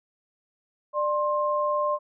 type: tone pair together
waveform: sine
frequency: 594.6 / 1058 Hz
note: D5 / C6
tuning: +21 / +19 cents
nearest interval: minor seventh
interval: 998 cents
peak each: -25 dBFS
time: 0.93-1.99 s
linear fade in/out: 50 ms
effects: none